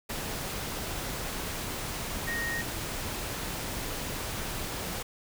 sine tone in noise, 1864.7 Hz, A#6, in tune, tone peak -31 dBFS, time 2.27-2.62 s, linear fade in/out 10 ms, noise pink, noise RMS -35 dBFS, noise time 0.09-5.03 s, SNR +1 dB, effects none

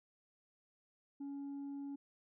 sine tone, 280.4 Hz, C#4, 20 cents sharp, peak -39 dBFS, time 1.2-1.96 s, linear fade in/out 10 ms, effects tanh soft clip ceiling -41 dBFS

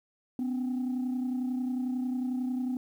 sine tone pair together, 251.5 / 282.6 Hz, B3 / C#4, +32 / +34 cents, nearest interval major second, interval 202 cents, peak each -27 / -36 dBFS, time 0.39-2.77 s, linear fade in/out 2 ms, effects tanh soft clip ceiling -26 dBFS + 10-bit

